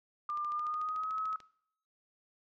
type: tone with pitch glide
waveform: sine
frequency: 1196 to 1281.8 Hz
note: D6 to E6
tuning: +31 to -49 cents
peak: -33 dBFS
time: 0.29-1.36 s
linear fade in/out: 2 ms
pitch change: +120 cents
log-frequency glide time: 0.5-1.13 s
type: click train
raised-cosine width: 0.2 ms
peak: -36 dBFS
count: 16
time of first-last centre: 0.3-1.403 s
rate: 13.6 Hz
effects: noise-tail reverb RT60 0.6 s tail -18 dB re dry